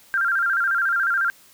sine tone with vibrato, 1480 Hz, F#6, in tune, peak -18 dBFS, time 0.14-1.3 s, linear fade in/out 0 ms, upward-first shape square, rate 14 Hz, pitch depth 110 cents each way, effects white hiss -52 dBFS RMS until 1.53 s

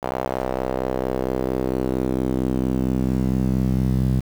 sawtooth tone with band-pass filter sweep, 64.4 Hz, C2, 27 cents flat, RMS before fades -22 dBFS, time 0.02-4.21 s, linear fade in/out 20 ms, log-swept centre 720 to 150 Hz, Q 1.7, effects 7-bit

